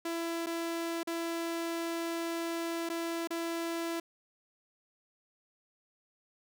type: tone with dropouts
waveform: sawtooth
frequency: 334.4 Hz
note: E4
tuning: 25 cents sharp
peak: -29 dBFS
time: 0.05-4 s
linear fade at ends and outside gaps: 5 ms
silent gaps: 0.462-0.467 / 1.032-1.072 / 2.891-2.898 / 3.274-3.305 s
effects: none